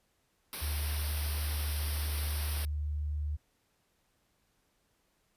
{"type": "band-stop noise", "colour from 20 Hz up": "white", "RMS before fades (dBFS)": -39, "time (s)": [0.53, 2.65], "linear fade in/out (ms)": 0, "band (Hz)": [5700, 8800], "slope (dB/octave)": 96}
{"type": "tone", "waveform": "sine", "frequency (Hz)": 74.4, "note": "D2", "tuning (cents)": 23, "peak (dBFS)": -31, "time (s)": [0.61, 3.37], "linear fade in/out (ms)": 20}
{"effects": ["pink hiss -74 dBFS RMS until 5.36 s", "resampled to 32000 Hz"]}